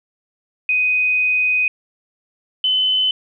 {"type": "tone pair in turn", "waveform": "sine", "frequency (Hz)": [2500, 3033], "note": ["D#7", "F#7"], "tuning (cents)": [8, 42], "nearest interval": "minor third", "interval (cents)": 334, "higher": "second", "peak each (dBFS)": -14, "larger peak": "neither", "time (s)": [[0.69, 1.68], [2.64, 3.11]], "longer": "first", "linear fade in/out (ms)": 2, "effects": []}